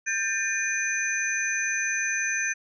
sine tone cluster, 1582 / 1787 / 2439 / 6130 Hz, G6 / A6 / D#7 / G8, +15 / +26 / -35 / -40 cents, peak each -30 dBFS, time 0.06-2.54 s, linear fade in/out 20 ms, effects none

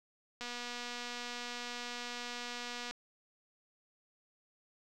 click train, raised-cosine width 0.2 ms, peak -25 dBFS, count 606, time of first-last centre 0.41-2.91 s, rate 242 Hz, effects none

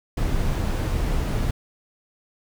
brown noise, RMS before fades -23 dBFS, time 0.17-1.51 s, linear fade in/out 5 ms, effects none

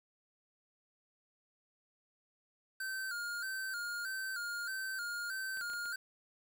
square tone with vibrato, 1480 Hz, F#6, in tune, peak -38 dBFS, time 2.8-5.96 s, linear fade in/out 5 ms, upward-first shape square, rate 1.6 Hz, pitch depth 74 cents each way
clicks, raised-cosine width 0.3 ms, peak -38 dBFS, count 5, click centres 5.572 / 5.611 / 5.7 / 5.735 / 5.857 s
effects 10-bit

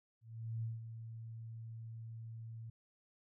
sine tone with ADSR envelope, 113.4 Hz, A#2, 47 cents flat, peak -36 dBFS, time 0.21-2.7 s, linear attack 420 ms, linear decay 170 ms, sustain -9 dB, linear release 5 ms, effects none

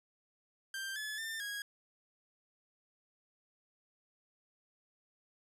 sawtooth tone with pitch steps, 1577 / 1718 / 1794 / 1648 Hz, G6 / A6 / A6 / G#6, +10 / -42 / +33 / -14 cents, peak -35 dBFS, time 0.74-1.62 s, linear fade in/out 2 ms, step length 220 ms, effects resampled to 32000 Hz

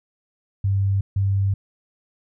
sine tone bursts at uneven times, 98.2 Hz, G2, 4 cents sharp, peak -17 dBFS, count 2, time 0.64-1.01 / 1.16-1.54 s, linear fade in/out 5 ms, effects none

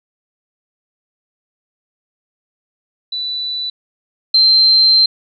sine tone pair in turn, 3973 / 4128 Hz, B7 / C8, +10 / -24 cents, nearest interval minor second, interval 66 cents, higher second, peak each -19 / -7 dBFS, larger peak second, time 3.12-3.7 / 4.34-5.06 s, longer second, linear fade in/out 5 ms, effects none

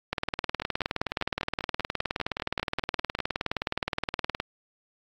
two click trains, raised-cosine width 0.3 ms, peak -14 / -11 dBFS, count 14 / 83, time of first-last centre 0.62-3.189 / 0.13-4.401 s, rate 5.06 / 19.2 Hz, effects AAC 64 kbps

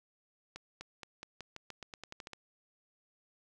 accelerating click train, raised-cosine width 0.2 ms, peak -27 dBFS, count 14, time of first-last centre 0.56-2.333 s, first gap 250 ms, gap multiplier 0.89, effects none

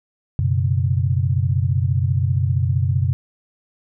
sine chord, F# suspended fourth, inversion none, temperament equal with one note detuned, 92.77 / 123.47 / 138.59 Hz, F#2 / B2 / C#3, +5 / 0 / 0 cents, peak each -19 / -20 / -22 dBFS, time 0.39-3.13 s, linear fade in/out 0 ms, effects none

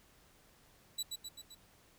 25% pulse tone with echo, 3941 Hz, B7, 4 cents flat, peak -31 dBFS, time 0.98-1.03 s, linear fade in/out 10 ms, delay 130 ms, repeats 4, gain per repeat -4 dB, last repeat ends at 1.55 s, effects pink hiss -65 dBFS RMS until 1.98 s

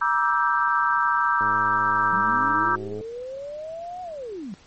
sine chord, E half-diminished seventh, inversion second, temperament equal with one note detuned, 953.6 / 1174.7 / 1318.5 / 1568 Hz, Bb5 / D6 / E6 / G6, +39 / 0 / 0 / 0 cents, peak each -24 dBFS, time 0.01-2.76 s, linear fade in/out 10 ms
click train, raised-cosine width 2 ms, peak -24 dBFS, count 169, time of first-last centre 1.41-3.01 s, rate 105 Hz
sine linear two-way sweep, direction up then down, 174.61 to 738 to 174.61 Hz, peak -31 dBFS, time 2.12-4.54 s, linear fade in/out 0 ms, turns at 4.02 s
effects pink hiss -53 dBFS RMS until 4.66 s + MP3 32 kbps

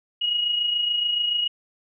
sine tone pair together, 2890 / 2917 Hz, F#7 / F#7, -41 / -25 cents, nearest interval unison, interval 16 cents, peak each -21 / -31 dBFS, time 0.21-1.48 s, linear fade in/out 10 ms, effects none

